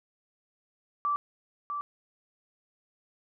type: tone with echo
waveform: sine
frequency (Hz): 1164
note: D6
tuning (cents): -16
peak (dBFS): -25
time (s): 1.05-1.16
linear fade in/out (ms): 0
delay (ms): 650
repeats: 1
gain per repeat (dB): -6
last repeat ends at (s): 1.81
effects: none